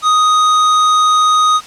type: tone with hard clipping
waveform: sine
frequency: 1247 Hz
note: D#6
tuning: 3 cents sharp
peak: -10 dBFS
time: 0.02-1.61 s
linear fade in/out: 50 ms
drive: 14 dB
effects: white hiss -35 dBFS RMS until 1.66 s + low-pass 7000 Hz 12 dB/octave